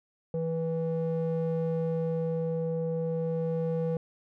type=ring-modulated tone; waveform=triangle; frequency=163.4 Hz; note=E3; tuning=15 cents flat; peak=-22 dBFS; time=0.34-3.97 s; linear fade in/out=2 ms; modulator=327 Hz; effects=none

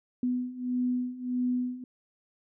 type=beating tone pair; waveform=sine; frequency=248 / 249.6 Hz; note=B3 / B3; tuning=+7 / +19 cents; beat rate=1.6 Hz; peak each=-32 / -29 dBFS; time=0.23-1.84 s; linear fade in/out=2 ms; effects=none

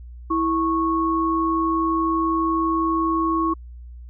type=tone pair together; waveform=sine; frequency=327.6 / 1102 Hz; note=E4 / C#6; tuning=-11 / -11 cents; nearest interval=octave + major sixth; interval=2100 cents; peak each=-21 dBFS; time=0.3-3.54 s; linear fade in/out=10 ms; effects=added 60 Hz sine -36 dBFS peak until 4.09 s

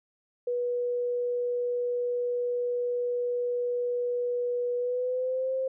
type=tone with pitch glide; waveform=sine; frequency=487.4 to 525.4 Hz; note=B4 to C5; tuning=-23 to +7 cents; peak=-26 dBFS; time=0.47-5.68 s; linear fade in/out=5 ms; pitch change=+130 cents; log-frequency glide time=4.77-5.53 s; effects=none

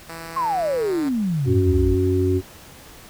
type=tone with pitch glide; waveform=5% pulse; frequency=164.81 to 151.13 Hz; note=E3 to D3; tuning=0 to +50 cents; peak=-22 dBFS; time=0.09-1.09 s; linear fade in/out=5 ms; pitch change=-150 cents; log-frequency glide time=0.75-0.95 s
type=exponential sweep; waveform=sine; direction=down; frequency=1108.7 to 50 Hz; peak=-19 dBFS; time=0.36-1.95 s; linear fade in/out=10 ms
type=harmonic tone; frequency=92.5 Hz; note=F#2; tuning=in tune; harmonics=1 / 3 / 4; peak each=-20 / -23 / -20 dBFS; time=1.45-2.42 s; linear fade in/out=50 ms
effects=pink hiss -44 dBFS RMS until 3.09 s

